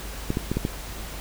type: clicks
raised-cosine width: 3 ms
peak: -11 dBFS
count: 5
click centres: 0.304 / 0.371 / 0.516 / 0.57 / 0.651 s
effects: added 50 Hz sine -36 dBFS peak until 1.2 s + pink hiss -38 dBFS RMS until 1.2 s